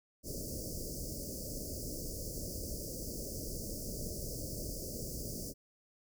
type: band-stop noise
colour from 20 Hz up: pink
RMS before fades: -41 dBFS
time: 0.23-5.54 s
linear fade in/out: 50 ms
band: 630 to 4700 Hz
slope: 96 dB/octave
effects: none